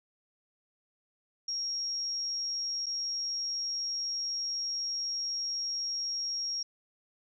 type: tone with dropouts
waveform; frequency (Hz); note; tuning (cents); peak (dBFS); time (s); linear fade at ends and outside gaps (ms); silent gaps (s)
sine; 5588; F8; 0; -31; 1.48-6.63; 5; 2.86-2.865
effects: none